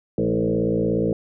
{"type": "tone with frequency modulation", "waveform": "sine", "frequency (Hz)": 322.4, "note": "E4", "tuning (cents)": -38, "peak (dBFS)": -18, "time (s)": [0.18, 1.13], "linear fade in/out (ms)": 2, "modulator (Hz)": 56.9, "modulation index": 3.5, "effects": []}